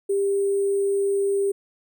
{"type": "tone with sample-and-hold", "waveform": "sine", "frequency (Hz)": 397.3, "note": "G4", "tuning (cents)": 23, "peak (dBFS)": -19, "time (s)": [0.09, 1.52], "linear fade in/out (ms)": 10, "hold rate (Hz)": 8820, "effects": []}